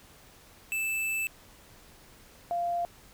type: tone pair in turn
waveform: square / sine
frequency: 2637 / 694 Hz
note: E7 / F5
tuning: 0 / -11 cents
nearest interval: octave + major seventh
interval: 2311 cents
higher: first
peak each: -29 / -27 dBFS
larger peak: second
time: 0.72-1.27 / 2.51-2.85 s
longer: first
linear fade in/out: 0 ms
effects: pink hiss -55 dBFS RMS until 3.13 s